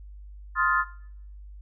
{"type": "chord", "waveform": "sine", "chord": "F dominant seventh", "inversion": "second", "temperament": "just", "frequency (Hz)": [1047.7, 1257.2, 1396.9, 1746.1], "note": ["C6", "Eb6", "F6", "A6"], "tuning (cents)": [2, 18, 0, -14], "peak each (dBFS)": -26, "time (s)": [0.55, 0.85], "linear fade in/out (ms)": 50, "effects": ["noise-tail reverb RT60 0.6 s tail -17 dB re dry", "added 50 Hz sine -41 dBFS peak until 1.61 s"]}